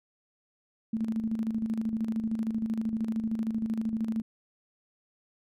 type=tone with tremolo; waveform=sine; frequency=222.5 Hz; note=A3; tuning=20 cents sharp; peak=-25 dBFS; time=0.93-4.22 s; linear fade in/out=5 ms; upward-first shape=square; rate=13 Hz; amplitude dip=55%; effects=MP3 64 kbps